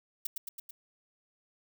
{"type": "noise with echo", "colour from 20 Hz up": "violet", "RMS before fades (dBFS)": -33, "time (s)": [0.25, 0.27], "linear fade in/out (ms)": 5, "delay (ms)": 110, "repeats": 4, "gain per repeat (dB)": -3, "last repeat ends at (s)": 0.71, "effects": []}